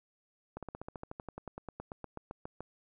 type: slowing click train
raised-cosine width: 1 ms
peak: -27 dBFS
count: 22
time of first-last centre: 0.57-2.606 s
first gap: 57 ms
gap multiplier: 1.05
effects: none